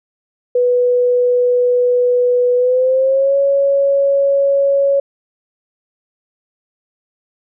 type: tone with pitch glide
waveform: sine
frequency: 492.4 to 555.9 Hz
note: B4 to C#5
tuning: -5 to +5 cents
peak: -10 dBFS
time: 0.55-5 s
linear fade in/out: 5 ms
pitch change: +210 cents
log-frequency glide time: 2.56-3.36 s
effects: none